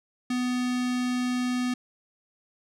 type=tone with notch filter; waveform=square; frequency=249 Hz; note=B3; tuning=14 cents sharp; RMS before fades=-27 dBFS; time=0.3-1.74 s; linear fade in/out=5 ms; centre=610 Hz; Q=0.97; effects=low-pass 8000 Hz 12 dB/octave